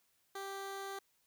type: tone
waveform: 15% pulse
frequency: 392 Hz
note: G4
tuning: in tune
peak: -35 dBFS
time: 0.35-0.99 s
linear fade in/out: 5 ms
effects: white hiss -75 dBFS RMS until 1.26 s